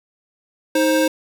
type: tone pair together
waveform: square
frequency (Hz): 314 / 528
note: D#4 / C5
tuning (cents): +16 / +16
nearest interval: major sixth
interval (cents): 900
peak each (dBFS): -18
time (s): 0.75-1.08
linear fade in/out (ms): 5
effects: 8-bit